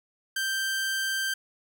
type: tone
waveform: sawtooth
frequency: 1568 Hz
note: G6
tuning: in tune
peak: -23 dBFS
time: 0.36-1.34 s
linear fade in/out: 5 ms
effects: none